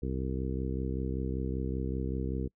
harmonic tone, 65.2 Hz, C2, 5 cents flat, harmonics 1 / 2 / 3 / 4 / 5 / 6 / 7, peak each -34 / -37 / -39 / -40 / -41 / -42 / -42 dBFS, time 0.02-2.48 s, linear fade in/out 10 ms, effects noise-tail reverb RT60 0.1 s tail -25 dB re dry

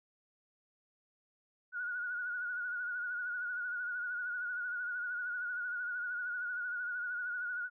sine tone with vibrato, 1454 Hz, F#6, 31 cents flat, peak -35 dBFS, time 1.72-7.7 s, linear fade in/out 50 ms, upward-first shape sine, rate 13 Hz, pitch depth 52 cents each way, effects none

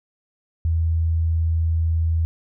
sine tone, 81.8 Hz, E2, 13 cents flat, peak -17 dBFS, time 0.65-2.25 s, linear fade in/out 0 ms, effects none

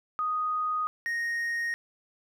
sine / triangle tone pair in turn, 1244 / 1863.9 Hz, D#6 / A#6, -1 / -1 cents, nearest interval perfect fifth, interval 700 cents, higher second, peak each -26 dBFS, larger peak neither, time 0.19-0.87 / 1.06-1.74 s, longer neither, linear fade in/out 0 ms, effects none

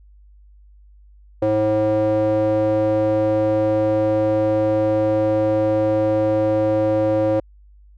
square tone with band-pass filter, 107.5 Hz, A2, 40 cents flat, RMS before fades -18 dBFS, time 1.42-7.4 s, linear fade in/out 5 ms, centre 470 Hz, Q 7.4, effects added 50 Hz sine -45 dBFS peak until 7.97 s

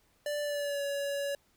square tone with pitch glide, 587.3 to 564.7 Hz, D5 to C#5, 0 to +32 cents, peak -32 dBFS, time 0.26-1.35 s, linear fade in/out 2 ms, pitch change -68 cents, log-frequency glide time 0.42-0.83 s, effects pink hiss -69 dBFS RMS until 1.56 s

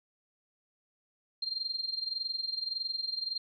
sine tone with amplitude modulation, 4186 Hz, C8, in tune, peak -29 dBFS, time 1.42-3.38 s, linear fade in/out 5 ms, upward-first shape sine, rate 21.7 Hz, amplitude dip 80%, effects none

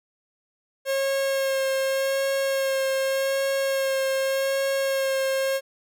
45% pulse tone with vibrato, 540 Hz, C#5, 45 cents flat, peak -22 dBFS, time 0.85-5.61 s, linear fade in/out 50 ms, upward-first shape sine, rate 0.85 Hz, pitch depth 16 cents each way, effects none

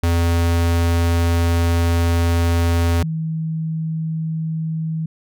square / sine tone pair in turn, 84.8 / 160.08 Hz, E2 / D#3, +50 / +50 cents, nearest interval major seventh, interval 1100 cents, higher second, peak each -15 / -20 dBFS, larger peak first, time 0.03-3.03 / 3.03-5.06 s, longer first, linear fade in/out 5 ms, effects none

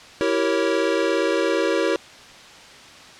square chord, E diminished seventh, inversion none, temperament equal with one note detuned, 329.6 / 387 / 466.2 / 554.4 Hz, E4 / G4 / Bb4 / Db5, 0 / -22 / 0 / 0 cents, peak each -25 dBFS, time 0.21-1.96 s, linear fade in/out 0 ms, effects white hiss -43 dBFS RMS until 3.19 s + low-pass 5000 Hz 12 dB/octave

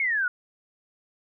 sine exponential sweep, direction down, 2223 to 1419 Hz, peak -22 dBFS, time 0-0.28 s, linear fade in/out 2 ms, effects none

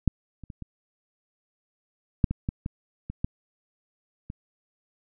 clicks, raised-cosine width 5 ms, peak -7 / -29 / -27 / -24 / -6 / -15 / -14 / -18 / -21 / -13 / -23 dBFS, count 11, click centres 0.077 / 0.437 / 0.502 / 0.623 / 2.242 / 2.31 / 2.489 / 2.661 / 3.1 / 3.245 / 4.301 s, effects none

